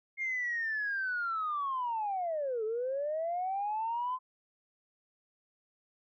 sine linear two-way sweep, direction down then up, 2143 to 425.1 to 1034 Hz, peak -30 dBFS, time 0.17-4.19 s, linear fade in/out 50 ms, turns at 2.64 s, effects tanh soft clip ceiling -26 dBFS

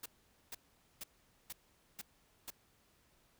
white noise bursts, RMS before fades -45 dBFS, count 6, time 0.03-2.504 s, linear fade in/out 5 ms, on 29 ms, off 460 ms, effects pink hiss -71 dBFS RMS until 3.39 s

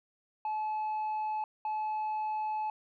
sine tone bursts at uneven times, 860 Hz, A5, 40 cents flat, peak -28 dBFS, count 2, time 0.45-1.44 / 1.65-2.7 s, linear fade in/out 2 ms, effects tanh soft clip ceiling -30 dBFS

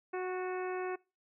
harmonic tone with a mistuned harmonic, 368.3 Hz, F#4, 8 cents flat, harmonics 1 / 2 / 3 / 4 / 5 / 6 / 7, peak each -35 / -41 / -45 / -47 / -49 / -51 / -52 dBFS, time 0.13-0.96 s, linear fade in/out 10 ms, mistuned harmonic 5, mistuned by -24 cents, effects noise-tail reverb RT60 0.3 s tail -25 dB re dry

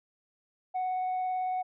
sine tone with vibrato, 740 Hz, F#5, in tune, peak -26 dBFS, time 0.74-1.63 s, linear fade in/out 20 ms, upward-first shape sine, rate 18 Hz, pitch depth 8 cents each way, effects tanh soft clip ceiling -27 dBFS

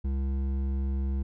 triangle tone with hard clipping, 67.4 Hz, C#2, 48 cents flat, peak -28 dBFS, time 0.04-1.23 s, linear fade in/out 10 ms, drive 13 dB, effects none

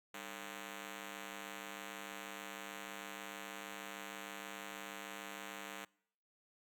5% pulse ring-modulated tone, 249.7 Hz, B3, 19 cents sharp, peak -31 dBFS, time 0.14-5.85 s, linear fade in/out 5 ms, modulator 53.2 Hz, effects noise-tail reverb RT60 0.7 s tail -25 dB re dry + Opus 48 kbps

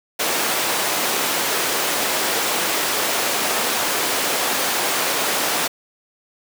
pink high-pass noise, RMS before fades -21 dBFS, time 0.19-5.68 s, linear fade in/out 10 ms, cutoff 420 Hz, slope 12 dB/octave, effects none

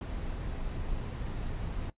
brown noise, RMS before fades -35 dBFS, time 0.01-1.9 s, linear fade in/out 2 ms, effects noise-tail reverb RT60 0.1 s tail -17 dB re dry + resampled to 8000 Hz

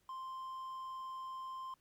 triangle tone, 1046.5 Hz, C6, in tune, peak -40 dBFS, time 0.09-1.74 s, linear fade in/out 2 ms, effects pink hiss -75 dBFS RMS until 1.8 s + MP3 96 kbps

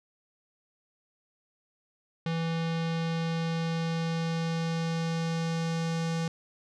square tone with low-pass filter sweep, 164.81 Hz, E3, in tune, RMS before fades -30 dBFS, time 2.26-6.28 s, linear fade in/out 2 ms, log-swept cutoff 3900 to 6300 Hz, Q 1.4, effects none

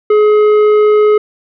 sine tone with tanh clipping, 422.6 Hz, G#4, 30 cents sharp, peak -7 dBFS, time 0.1-1.18 s, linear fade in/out 5 ms, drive 9 dB, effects none

